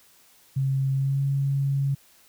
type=tone with pitch glide; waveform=sine; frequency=135 to 138.4 Hz; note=C#3 to C#3; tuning=-45 to -2 cents; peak=-21 dBFS; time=0.56-1.95 s; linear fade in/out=10 ms; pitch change=+43 cents; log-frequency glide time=0.95-1.21 s; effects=white hiss -57 dBFS RMS until 2.28 s